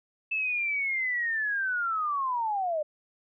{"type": "linear sweep", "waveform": "sine", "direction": "down", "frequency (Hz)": [2637, 587.3], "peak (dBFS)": -26, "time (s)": [0.31, 2.83], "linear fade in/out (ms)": 10, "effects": []}